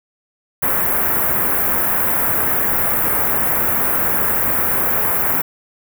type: band-stop noise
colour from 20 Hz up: white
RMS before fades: -17 dBFS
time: 0.62-5.42 s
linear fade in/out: 10 ms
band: 1800 to 13000 Hz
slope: 24 dB/octave
effects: none